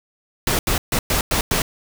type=noise bursts at uneven times; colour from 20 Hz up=pink; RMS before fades=-19 dBFS; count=6; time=0.47-0.59 / 0.67-0.78 / 0.92-0.99 / 1.1-1.21 / 1.31-1.41 / 1.51-1.62 s; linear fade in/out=2 ms; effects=none